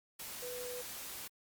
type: tone in noise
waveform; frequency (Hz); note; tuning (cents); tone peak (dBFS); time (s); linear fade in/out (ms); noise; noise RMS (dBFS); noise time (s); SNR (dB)
sine; 493.9; B4; 0; -42; 0.42-0.82; 10; white; -45; 0.19-1.28; 0
effects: Opus 48 kbps